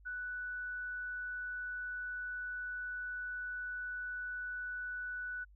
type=tone; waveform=sine; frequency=1484 Hz; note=F#6; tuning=5 cents sharp; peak=-38 dBFS; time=0.05-5.45 s; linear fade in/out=20 ms; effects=added 50 Hz sine -57 dBFS peak until 5.55 s